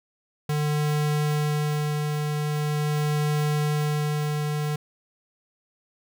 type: tone with tremolo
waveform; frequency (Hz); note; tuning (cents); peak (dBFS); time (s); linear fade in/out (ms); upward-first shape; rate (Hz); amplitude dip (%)
square; 149.6; D3; +32; -22; 0.49-4.76; 5; sine; 0.43; 30
effects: none